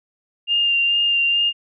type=tone with vibrato; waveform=sine; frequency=2800 Hz; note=F7; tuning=4 cents sharp; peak=-15 dBFS; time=0.47-1.53 s; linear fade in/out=50 ms; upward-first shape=sine; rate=2.3 Hz; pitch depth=16 cents each way; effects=none